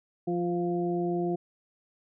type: harmonic tone with a mistuned harmonic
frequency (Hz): 174.61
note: F3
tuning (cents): 0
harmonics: 1 / 2 / 3 / 4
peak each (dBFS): -31 / -28 / -43 / -35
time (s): 0.27-1.36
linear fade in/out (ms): 10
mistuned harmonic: 3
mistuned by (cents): -35
effects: none